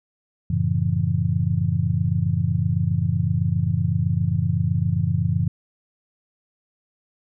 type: chord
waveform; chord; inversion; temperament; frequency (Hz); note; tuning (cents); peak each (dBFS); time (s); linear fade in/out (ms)
sine; F# minor seventh; none; just; 92.5 / 111 / 138.75 / 166.5; F#2 / A2 / C#3 / E3; 0 / +16 / +2 / +18; -24; 0.5-5.48; 5
effects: none